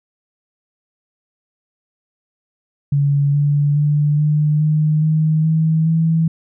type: tone with pitch steps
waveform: sine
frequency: 142.2 / 144.94 / 147.73 / 150.57 / 153.47 / 156.42 / 159.43 / 162.5 Hz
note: C#3 / D3 / D3 / D3 / D#3 / D#3 / D#3 / E3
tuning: +45 / -22 / +11 / +44 / -23 / +10 / +43 / -24 cents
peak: -12 dBFS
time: 2.92-6.28 s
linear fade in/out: 5 ms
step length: 420 ms
effects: none